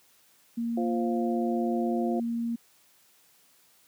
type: tone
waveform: sine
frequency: 233.1 Hz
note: A#3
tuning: in tune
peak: -27 dBFS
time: 0.57-2.56 s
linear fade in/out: 10 ms
type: harmonic tone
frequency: 174.61 Hz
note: F3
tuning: in tune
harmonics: 2 / 3 / 4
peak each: -30 / -36 / -33 dBFS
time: 0.77-2.2 s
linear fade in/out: 5 ms
effects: white hiss -62 dBFS RMS until 3.87 s + high-pass 100 Hz 12 dB/octave